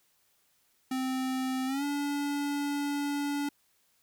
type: tone with pitch glide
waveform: square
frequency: 260 to 286.8 Hz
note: C4 to D4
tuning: -11 to -41 cents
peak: -30 dBFS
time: 0.91-3.49 s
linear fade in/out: 5 ms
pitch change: +170 cents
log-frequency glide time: 1.66-1.84 s
effects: white hiss -70 dBFS RMS until 4.02 s